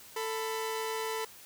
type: tone pair together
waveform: sawtooth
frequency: 443.3 / 995.2 Hz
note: A4 / B5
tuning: +13 / +13 cents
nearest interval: octave + major second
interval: 1400 cents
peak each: -30 / -34 dBFS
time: 0.16-1.25 s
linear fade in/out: 5 ms
effects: white hiss -52 dBFS RMS until 1.45 s